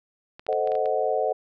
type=clicks; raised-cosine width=0.3 ms; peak=-26 dBFS; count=7; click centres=0.395 / 0.466 / 0.528 / 0.674 / 0.719 / 0.753 / 0.858 s
type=chord; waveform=sine; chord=A diminished seventh; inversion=none; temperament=equal; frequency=440 / 523.3 / 622.3 / 740 Hz; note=A4 / C5 / Eb5 / Gb5; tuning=0 / 0 / 0 / 0 cents; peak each=-27 dBFS; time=0.48-1.33 s; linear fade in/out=10 ms
effects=none